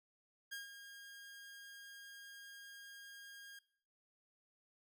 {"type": "tone with ADSR envelope", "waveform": "sawtooth", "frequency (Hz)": 1621, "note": "G#6", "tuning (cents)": -42, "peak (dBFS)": -39, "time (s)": [0.51, 3.59], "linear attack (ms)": 18, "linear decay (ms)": 140, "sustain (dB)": -10, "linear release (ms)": 4, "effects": ["noise-tail reverb RT60 0.6 s tail -21 dB re dry"]}